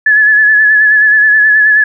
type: tone with vibrato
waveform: sine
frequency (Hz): 1715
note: A6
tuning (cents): -45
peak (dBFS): -4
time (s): 0.06-1.84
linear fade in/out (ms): 5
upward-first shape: sine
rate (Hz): 9.4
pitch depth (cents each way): 38
effects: none